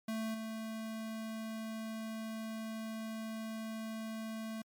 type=tone with level steps; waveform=square; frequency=221.5 Hz; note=A3; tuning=12 cents sharp; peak=-36 / -40 dBFS; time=0.08-4.62 s; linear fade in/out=5 ms; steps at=0.34 s; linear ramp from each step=5 ms; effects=MP3 96 kbps